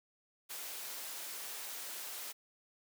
white high-pass noise, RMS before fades -44 dBFS, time 0.49-2.33 s, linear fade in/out 20 ms, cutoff 380 Hz, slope 12 dB/octave, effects none

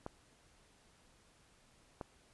clicks, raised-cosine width 1 ms, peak -27 dBFS, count 2, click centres 0.064 / 2.012 s, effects pink hiss -67 dBFS RMS until 2.33 s + resampled to 24000 Hz

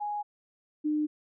sine tone pair in turn, 830.6 / 302.3 Hz, G#5 / D#4, 0 / -50 cents, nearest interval octave + perfect fourth, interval 1750 cents, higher first, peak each -30 / -25 dBFS, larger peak second, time 0-0.23 / 0.84-1.07 s, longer neither, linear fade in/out 20 ms, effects none

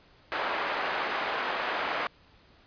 pink band-pass noise, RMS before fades -31 dBFS, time 0.32-2.07 s, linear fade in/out 0 ms, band 680 to 2100 Hz, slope 12 dB/octave, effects pink hiss -59 dBFS RMS until 2.66 s + resampled to 11025 Hz

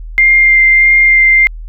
sine tone with vibrato, 2103 Hz, C7, 8 cents sharp, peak -4 dBFS, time 0.18-1.47 s, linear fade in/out 0 ms, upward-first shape sine, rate 1.6 Hz, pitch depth 10 cents each way, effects added 40 Hz sine -23 dBFS peak until 1.68 s

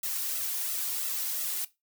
blue noise with flanger, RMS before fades -32 dBFS, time 0.03-1.65 s, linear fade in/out 5 ms, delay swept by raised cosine 1.5 to 2.9 ms, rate 2.9 Hz, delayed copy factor +0.9, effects noise-tail reverb RT60 0.2 s tail -17 dB re dry

